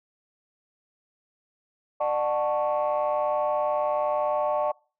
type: chord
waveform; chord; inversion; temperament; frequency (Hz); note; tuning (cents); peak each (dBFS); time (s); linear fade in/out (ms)
sine; D major seventh; none; equal with one note detuned; 599 / 740 / 880 / 1108.7; D5 / F#5 / A5 / C#6; +34 / 0 / 0 / 0; -24 / -29 / -29 / -30; 2-4.72; 10
effects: noise-tail reverb RT60 0.4 s tail -26 dB re dry + tanh soft clip ceiling -16 dBFS